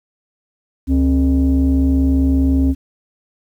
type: tone pair together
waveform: sine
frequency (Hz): 70.8 / 267.3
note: C#2 / C4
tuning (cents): +37 / +37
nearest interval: octave + major seventh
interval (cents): 2300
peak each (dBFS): -12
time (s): 0.87-2.75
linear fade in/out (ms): 50
effects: tanh soft clip ceiling -8 dBFS + 8-bit